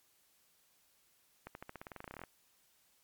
accelerating click train, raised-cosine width 0.5 ms, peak -30 dBFS, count 18, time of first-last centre 1.47-2.237 s, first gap 81 ms, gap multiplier 0.92, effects white hiss -71 dBFS RMS until 3.03 s + MP3 96 kbps

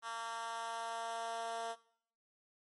10% pulse tone with high-pass filter sweep, 229.2 Hz, A#3, 29 cents flat, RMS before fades -41 dBFS, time 0.02-1.76 s, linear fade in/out 50 ms, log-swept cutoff 1100 to 580 Hz, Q 2, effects noise-tail reverb RT60 0.6 s tail -19 dB re dry + MP3 48 kbps

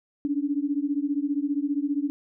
sine beating tone pair, 280.7 / 295.7 Hz, C#4 / D4, +22 / +12 cents, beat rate 15 Hz, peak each -26 / -27 dBFS, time 0.25-2.1 s, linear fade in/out 0 ms, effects none

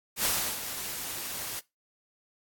white noise with ADSR envelope, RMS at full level -26 dBFS, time 0.16-1.6 s, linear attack 83 ms, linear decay 330 ms, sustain -10 dB, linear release 10 ms, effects noise-tail reverb RT60 0.2 s tail -20 dB re dry + AAC 64 kbps

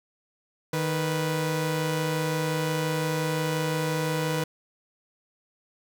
sawtooth tone pair together, 155.56 / 492.4 Hz, D#3 / B4, 0 / -5 cents, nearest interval octave + minor sixth, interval 1995 cents, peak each -23 / -25 dBFS, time 0.73-4.44 s, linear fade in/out 5 ms, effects none

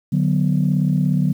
sine chord, B minor, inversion first, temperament just, 148.16 / 185.21 / 246.9 Hz, D3 / F#3 / B3, +16 / +2 / 0 cents, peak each -17 / -18 / -23 dBFS, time 0.12-1.33 s, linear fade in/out 10 ms, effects tanh soft clip ceiling -7 dBFS + 8-bit

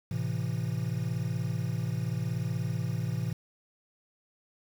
triangle chord, A minor, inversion none, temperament equal with one note detuned, 110 / 130.81 / 166.63 Hz, A2 / C3 / E3, 0 / 0 / +19 cents, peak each -31 / -31 / -32 dBFS, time 0.11-3.33 s, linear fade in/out 5 ms, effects 8-bit

